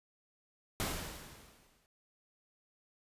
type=noise with exponential decay; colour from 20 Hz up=pink; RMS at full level=-34 dBFS; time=0.8-1.86 s; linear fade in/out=0 ms; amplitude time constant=230 ms; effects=resampled to 32000 Hz